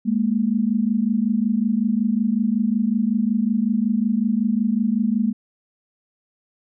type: tone pair together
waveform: sine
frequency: 207.7 / 233.1 Hz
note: G#3 / A#3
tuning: 0 / 0 cents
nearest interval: major second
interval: 200 cents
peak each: -20 dBFS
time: 0.05-5.33 s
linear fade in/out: 20 ms
effects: none